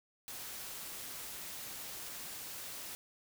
white noise, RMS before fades -45 dBFS, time 0.28-2.95 s, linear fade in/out 0 ms, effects none

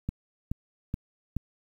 click train, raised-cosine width 5 ms, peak -17 dBFS, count 4, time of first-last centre 0.09-1.367 s, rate 2.35 Hz, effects 9-bit

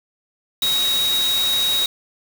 sine tone in noise, 3800 Hz, A#7, 33 cents sharp, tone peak -17 dBFS, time 0.62-1.86 s, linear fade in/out 2 ms, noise white, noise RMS -26 dBFS, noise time 0.62-1.86 s, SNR +6 dB, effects none

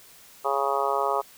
harmonic tone, 138.4 Hz, C#3, 2 cents flat, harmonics 3 / 4 / 5 / 6 / 7 / 8 / 9, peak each -30 / -30 / -30 / -30 / -30 / -30 / -30 dBFS, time 0.44-1.22 s, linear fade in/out 20 ms, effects white hiss -51 dBFS RMS until 1.37 s

